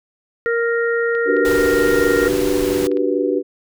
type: harmonic tone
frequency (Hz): 466.2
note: A#4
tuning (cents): 0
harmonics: 1 / 3 / 4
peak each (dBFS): -17 / -23 / -24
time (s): 0.46-2.28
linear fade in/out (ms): 0
type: clicks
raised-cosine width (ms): 0.3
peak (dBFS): -22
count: 6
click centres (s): 1.151 / 1.367 / 1.652 / 2.257 / 2.916 / 2.971
type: chord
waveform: sine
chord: G major seventh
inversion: second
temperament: just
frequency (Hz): 294 / 367.5 / 392 / 490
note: D4 / F#4 / G4 / B4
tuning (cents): +2 / -12 / 0 / -14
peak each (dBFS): -21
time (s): 1.25-3.43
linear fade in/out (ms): 50
type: noise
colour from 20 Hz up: pink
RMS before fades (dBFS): -27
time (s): 1.45-2.87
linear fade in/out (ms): 0
effects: none